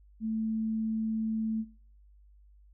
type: tone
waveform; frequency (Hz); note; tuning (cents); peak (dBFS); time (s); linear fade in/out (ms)
sine; 220.8; A3; +6; -29; 0.2-1.65; 50
effects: noise-tail reverb RT60 0.5 s tail -23 dB re dry + added 50 Hz sine -55 dBFS peak until 2.73 s